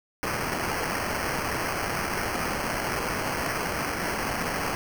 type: noise with sample-and-hold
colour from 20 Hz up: blue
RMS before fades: -29 dBFS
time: 0.23-4.75 s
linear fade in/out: 0 ms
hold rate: 3675 Hz
effects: none